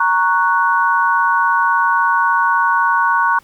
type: chord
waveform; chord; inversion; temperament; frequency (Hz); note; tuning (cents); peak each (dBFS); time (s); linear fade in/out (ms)
sine; F# major; first; equal; 932.3 / 1108.7 / 1480; A#5 / C#6 / F#6; 0 / 0 / 0; -16; 0-3.39; 5
effects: pink hiss -51 dBFS RMS until 3.43 s